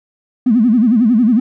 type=tone with vibrato; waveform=triangle; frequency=231.6 Hz; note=A#3; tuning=11 cents flat; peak=-4 dBFS; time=0.46-1.4 s; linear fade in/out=10 ms; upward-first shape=sine; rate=11 Hz; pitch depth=190 cents each way; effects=tanh soft clip ceiling -6 dBFS